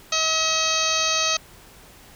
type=harmonic tone with a mistuned harmonic; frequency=639 Hz; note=D#5; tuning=46 cents sharp; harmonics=1 / 2 / 3 / 4 / 5 / 6 / 7 / 8 / 9 / 10; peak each=-30 / -27 / -33 / -27 / -30 / -27 / -27 / -33 / -32 / -27 dBFS; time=0.12-1.37 s; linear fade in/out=5 ms; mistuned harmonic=10; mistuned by=-18 cents; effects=pink hiss -48 dBFS RMS until 2.15 s